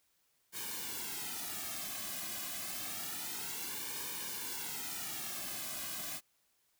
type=noise with flanger; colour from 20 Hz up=white; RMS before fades=-41 dBFS; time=0.52-6.21 s; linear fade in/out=50 ms; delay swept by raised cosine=1.5 to 2.21 ms; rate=0.28 Hz; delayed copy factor=-0.8; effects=white hiss -75 dBFS RMS until 6.79 s